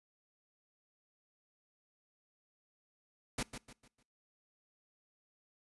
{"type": "noise with echo", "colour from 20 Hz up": "pink", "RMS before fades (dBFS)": -36, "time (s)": [3.38, 3.43], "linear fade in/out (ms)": 5, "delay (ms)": 150, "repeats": 4, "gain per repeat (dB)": -9, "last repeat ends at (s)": 4.03, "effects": ["noise-tail reverb RT60 0.4 s tail -24 dB re dry", "resampled to 24000 Hz"]}